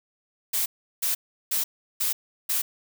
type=noise bursts; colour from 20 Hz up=blue; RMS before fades=-25 dBFS; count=5; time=0.53-2.62 s; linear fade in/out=10 ms; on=130 ms; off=360 ms; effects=none